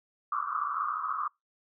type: band-pass noise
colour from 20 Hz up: white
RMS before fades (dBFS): -32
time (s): 0.32-1.28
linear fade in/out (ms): 5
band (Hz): 1100 to 1300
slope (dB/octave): 96
effects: noise-tail reverb RT60 0.2 s tail -26 dB re dry